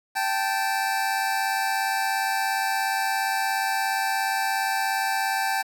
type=tone pair together; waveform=25% pulse; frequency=780 / 877.1 Hz; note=G5 / A5; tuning=-9 / -6 cents; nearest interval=major second; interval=203 cents; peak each=-21 / -24 dBFS; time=0.15-5.63 s; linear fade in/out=20 ms; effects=8-bit